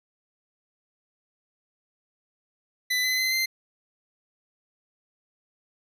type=tone with pitch steps; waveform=25% pulse; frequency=2000 / 2026 / 2051 / 2078 Hz; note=B6 / B6 / C7 / C7; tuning=+21 / +44 / -35 / -12 cents; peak=-19 dBFS; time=2.9-3.46 s; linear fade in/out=10 ms; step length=140 ms; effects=none